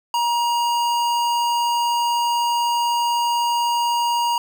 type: tone with notch filter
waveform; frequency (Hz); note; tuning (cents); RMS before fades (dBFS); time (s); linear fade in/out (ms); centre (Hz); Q
square; 948; A#5; +29; -20; 0.14-4.38; 2; 11000; 1.9
effects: none